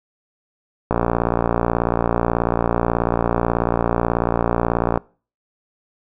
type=click train; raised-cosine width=1 ms; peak=-3 dBFS; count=238; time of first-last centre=0.91-4.975 s; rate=58.3 Hz; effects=noise-tail reverb RT60 0.4 s tail -24 dB re dry